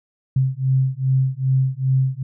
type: beating tone pair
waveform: sine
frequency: 130.81 / 133.31 Hz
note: C3 / C3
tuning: 0 / +33 cents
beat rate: 2.5 Hz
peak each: -19 dBFS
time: 0.36-2.23 s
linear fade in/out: 5 ms
effects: none